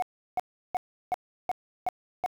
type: tone bursts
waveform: sine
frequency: 732 Hz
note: F#5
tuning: 19 cents flat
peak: -21 dBFS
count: 7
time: 0-2.261 s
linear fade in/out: 0 ms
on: 23 ms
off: 350 ms
effects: tanh soft clip ceiling -23 dBFS + 9-bit